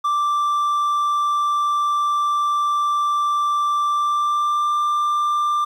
triangle tone with pitch glide, 1174.7 to 1187 Hz, D6 to D6, 0 to +18 cents, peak -15 dBFS, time 0.04-5.65 s, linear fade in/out 10 ms, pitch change +18 cents, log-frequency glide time 3.87-4.73 s, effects 9-bit

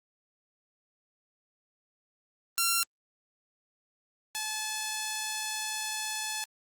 5% pulse tone pair in turn, 1370 / 863 Hz, F6 / A5, -34 / -34 cents, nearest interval minor sixth, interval 800 cents, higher first, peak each -13 / -20 dBFS, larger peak first, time 2.58-2.83 / 4.35-6.44 s, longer second, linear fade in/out 0 ms, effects Opus 24 kbps

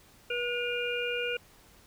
harmonic tone with a mistuned harmonic, 483.1 Hz, B4, 38 cents flat, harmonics 1 / 3 / 5 / 6, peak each -33 / -36 / -35 / -36 dBFS, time 0.3-1.37 s, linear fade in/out 5 ms, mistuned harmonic 6, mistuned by -54 cents, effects pink hiss -58 dBFS RMS until 1.86 s

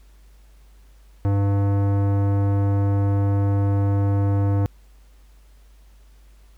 sine tone with tanh clipping, 99.8 Hz, G2, 32 cents sharp, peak -19 dBFS, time 1.25-4.66 s, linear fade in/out 0 ms, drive 18 dB, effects added 50 Hz sine -47 dBFS peak until 6.57 s + pink hiss -61 dBFS RMS until 6.57 s

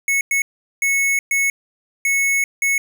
square tone bursts at uneven times, 2200 Hz, C#7, 14 cents flat, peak -16 dBFS, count 6, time 0.08-0.21 / 0.31-0.42 / 0.82-1.19 / 1.31-1.5 / 2.05-2.44 / 2.62-2.78 s, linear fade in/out 2 ms, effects none

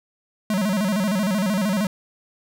square tone with vibrato, 199.1 Hz, G3, 27 cents sharp, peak -20 dBFS, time 0.5-1.87 s, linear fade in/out 2 ms, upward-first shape square, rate 13 Hz, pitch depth 130 cents each way, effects none

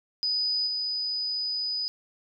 sine tone with level steps, 4978 Hz, D#8, in tune, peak -24 / -27 dBFS, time 0.23-1.88 s, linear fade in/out 0 ms, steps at 0.66 s, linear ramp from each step 20 ms, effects none

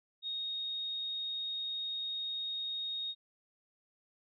sine tone, 3729 Hz, A#7, in tune, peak -35 dBFS, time 0.22-3.15 s, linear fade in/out 50 ms, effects none

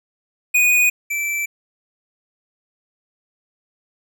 square tone pair in turn, 2473 / 2329 Hz, D#7 / D7, -11 / -15 cents, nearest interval minor second, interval 104 cents, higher first, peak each -13 / -21 dBFS, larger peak first, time 0.54-0.9 / 1.1-1.46 s, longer neither, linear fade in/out 10 ms, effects none

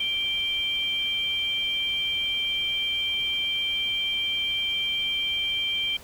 sine tone pair together, 2349 / 3154 Hz, D7 / G7, 0 / +10 cents, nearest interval perfect fourth, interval 510 cents, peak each -30 / -25 dBFS, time 0-5.97 s, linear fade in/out 5 ms, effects pink hiss -47 dBFS RMS until 6.03 s

